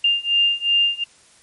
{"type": "beating tone pair", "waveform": "sine", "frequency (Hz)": [2800, 2802.7], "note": ["F7", "F7"], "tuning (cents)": [4, 5], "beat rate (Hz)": 2.7, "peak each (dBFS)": [-19, -18], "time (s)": [0.04, 1.04], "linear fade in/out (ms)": 5, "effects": ["white hiss -52 dBFS RMS until 1.42 s", "MP3 48 kbps"]}